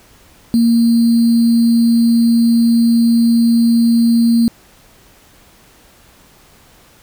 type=tone with sample-and-hold; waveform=sine; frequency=232.5 Hz; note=A#3; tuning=4 cents flat; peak=-8 dBFS; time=0.54-4.48 s; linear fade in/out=0 ms; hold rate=4410 Hz; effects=pink hiss -47 dBFS RMS until 7.02 s